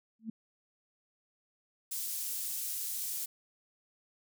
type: tone with exponential growth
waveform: sine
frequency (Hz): 222.8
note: A3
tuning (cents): +22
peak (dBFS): -32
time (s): 0.19-0.3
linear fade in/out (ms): 5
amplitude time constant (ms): 23
type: high-pass noise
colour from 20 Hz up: pink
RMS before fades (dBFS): -37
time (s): 1.91-3.26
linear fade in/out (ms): 10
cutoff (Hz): 8800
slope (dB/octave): 12
effects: none